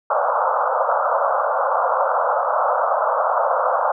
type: band-pass noise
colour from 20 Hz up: pink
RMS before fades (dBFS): -19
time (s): 0.1-3.92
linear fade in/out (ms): 5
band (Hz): 510 to 1400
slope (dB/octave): 96
effects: none